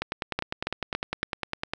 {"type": "two click trains", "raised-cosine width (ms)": 0.3, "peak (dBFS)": [-10, -12], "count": [4, 18], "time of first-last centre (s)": [[0.39, 1.23], [0.02, 1.735]], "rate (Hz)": [3.57, 9.91], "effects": []}